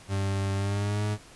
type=tone with pitch glide; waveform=40% pulse; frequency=98 to 105.03 Hz; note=G2 to G#2; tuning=0 to +20 cents; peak=-25 dBFS; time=0.08-1.18 s; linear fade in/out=50 ms; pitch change=+120 cents; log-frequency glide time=0.54-1.05 s; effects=pink hiss -51 dBFS RMS until 1.35 s + resampled to 24000 Hz